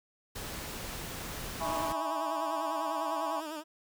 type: noise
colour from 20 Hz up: pink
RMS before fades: -40 dBFS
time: 0.35-1.93 s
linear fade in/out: 10 ms
type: chord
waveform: sine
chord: C# minor seventh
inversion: first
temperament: equal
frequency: 659.3 / 830.6 / 987.8 / 1108.7 Hz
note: E5 / G#5 / B5 / C#6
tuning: 0 / 0 / 0 / 0 cents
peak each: -37 dBFS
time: 1.6-3.41 s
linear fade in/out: 20 ms
type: tone with vibrato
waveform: 15% pulse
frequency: 310.1 Hz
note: D#4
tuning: 6 cents flat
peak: -31 dBFS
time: 1.61-3.64 s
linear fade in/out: 50 ms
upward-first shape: sine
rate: 10 Hz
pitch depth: 82 cents each way
effects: none